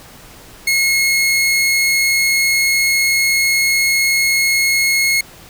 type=tone; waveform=sawtooth; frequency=2167 Hz; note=C#7; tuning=40 cents flat; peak=-9 dBFS; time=0.67-5.21 s; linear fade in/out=5 ms; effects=pink hiss -40 dBFS RMS until 5.49 s